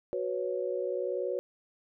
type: chord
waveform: sine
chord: F# suspended fourth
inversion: none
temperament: equal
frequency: 370 / 493.9 / 554.4 Hz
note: F#4 / B4 / C#5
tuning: 0 / 0 / 0 cents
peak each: -34 dBFS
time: 0.13-1.39 s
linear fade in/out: 0 ms
effects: none